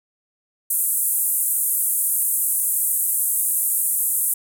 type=band-pass noise; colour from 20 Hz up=pink; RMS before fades=-21 dBFS; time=0.7-4.34 s; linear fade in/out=5 ms; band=8600 to 15000 Hz; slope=48 dB/octave; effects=none